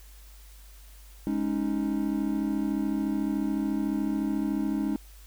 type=chord; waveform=triangle; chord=Ab suspended fourth; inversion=none; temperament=equal; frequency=207.7 / 277.2 / 311.1 Hz; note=Ab3 / Db4 / Eb4; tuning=0 / 0 / 0 cents; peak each=-28 dBFS; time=1.27-4.96 s; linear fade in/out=0 ms; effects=added 50 Hz sine -47 dBFS peak until 5.26 s + white hiss -56 dBFS RMS until 5.26 s